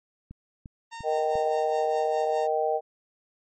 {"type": "click train", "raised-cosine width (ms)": 5, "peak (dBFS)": -29, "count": 4, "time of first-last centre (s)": [0.31, 1.355], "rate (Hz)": 2.87}
{"type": "tone with tremolo", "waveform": "sawtooth", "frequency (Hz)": 918, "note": "A#5", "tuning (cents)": -27, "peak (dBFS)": -33, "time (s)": [0.91, 2.48], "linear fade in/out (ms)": 20, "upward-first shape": "sine", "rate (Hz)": 4.9, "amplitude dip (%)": 65}
{"type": "harmonic tone", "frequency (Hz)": 155.56, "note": "D#3", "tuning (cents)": 0, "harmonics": [3, 4, 5], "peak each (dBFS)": [-27, -27, -27], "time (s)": [1.03, 2.81], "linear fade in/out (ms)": 50}
{"effects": ["MP3 32 kbps"]}